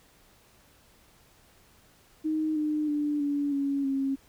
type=tone with pitch steps; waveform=sine; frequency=311.8 / 303.3 / 295 / 286.9 / 279.1 / 271.4 Hz; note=D#4 / D#4 / D4 / D4 / C#4 / C#4; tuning=+4 / -44 / +8 / -40 / +12 / -36 cents; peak=-25 dBFS; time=2.24-4.16 s; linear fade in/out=20 ms; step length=320 ms; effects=pink hiss -60 dBFS RMS until 4.28 s